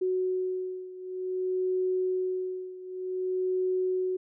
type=beating tone pair; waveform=sine; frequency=370 / 370.54 Hz; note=F#4 / F#4; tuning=0 / +3 cents; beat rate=0.54 Hz; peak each=-29 / -32 dBFS; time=0.01-4.17 s; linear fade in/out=10 ms; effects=none